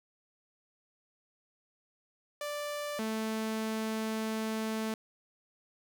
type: tone pair in turn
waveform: sawtooth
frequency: 587.3 / 220 Hz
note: D5 / A3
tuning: 0 / 0 cents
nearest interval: octave + perfect fourth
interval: 1700 cents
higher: first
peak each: -31 / -28 dBFS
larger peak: second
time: 2.41-2.99 / 2.99-4.94 s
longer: second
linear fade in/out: 2 ms
effects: none